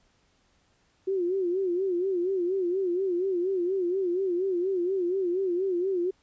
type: tone with vibrato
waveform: sine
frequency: 367.2 Hz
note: F#4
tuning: 13 cents flat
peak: -24 dBFS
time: 1.07-6.11 s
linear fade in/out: 10 ms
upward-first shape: sine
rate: 4.2 Hz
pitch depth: 110 cents each way
effects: pink hiss -67 dBFS RMS until 6.22 s + resampled to 16000 Hz